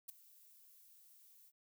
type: noise with ADSR envelope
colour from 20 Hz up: violet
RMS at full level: -44 dBFS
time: 0.08-1.52 s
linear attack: 13 ms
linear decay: 9 ms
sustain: -20 dB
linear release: 45 ms
effects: none